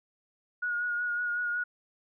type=tone with vibrato; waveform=sine; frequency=1444 Hz; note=F#6; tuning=43 cents flat; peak=-28 dBFS; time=0.62-1.64 s; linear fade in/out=10 ms; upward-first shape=sine; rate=5.4 Hz; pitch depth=24 cents each way; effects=none